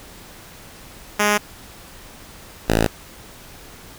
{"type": "tone pair in turn", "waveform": "5% pulse", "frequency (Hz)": [207.8, 55.04], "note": ["G#3", "A1"], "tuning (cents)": [1, 1], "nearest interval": "octave + major seventh", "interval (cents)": 2300, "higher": "first", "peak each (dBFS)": -4, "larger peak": "neither", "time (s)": [[1.19, 1.38], [2.68, 2.87]], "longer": "neither", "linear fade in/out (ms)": 10, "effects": ["pink hiss -42 dBFS RMS until 3.98 s"]}